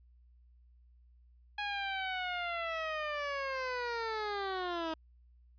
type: linear sweep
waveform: 15% pulse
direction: down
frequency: 830.6 to 315.6 Hz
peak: -28 dBFS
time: 1.58-4.94 s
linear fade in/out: 5 ms
effects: added 60 Hz sine -59 dBFS peak until 5.58 s + resampled to 11025 Hz